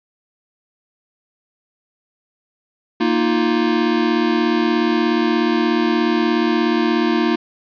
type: chord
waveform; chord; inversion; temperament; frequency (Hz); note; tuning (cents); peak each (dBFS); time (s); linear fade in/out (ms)
square; Bb suspended fourth; none; equal with one note detuned; 233.1 / 312.4 / 349.2; Bb3 / Eb4 / F4; 0 / +7 / 0; -20; 3-7.36; 10
effects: resampled to 11025 Hz + 8-bit